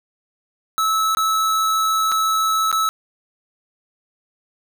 square tone with dropouts, 1303 Hz, E6, 20 cents flat, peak -17 dBFS, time 0.78-2.89 s, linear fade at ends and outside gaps 0 ms, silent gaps 1.149-1.171 / 2.117-2.121 / 2.715-2.727 s, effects none

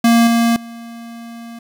square tone with level steps, 232.5 Hz, A#3, 4 cents flat, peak -9 / -12 / -32 dBFS, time 0.04-1.59 s, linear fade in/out 5 ms, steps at 0.27 / 0.56 s, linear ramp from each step 2 ms, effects 8-bit

